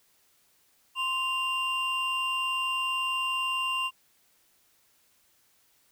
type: tone pair together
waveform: triangle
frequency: 1044.7 / 2789 Hz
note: C6 / F7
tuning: -3 / -3 cents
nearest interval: octave + perfect fourth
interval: 1700 cents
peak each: -29 / -27 dBFS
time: 0.95-3.91 s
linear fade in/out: 50 ms
effects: white hiss -66 dBFS RMS until 5.91 s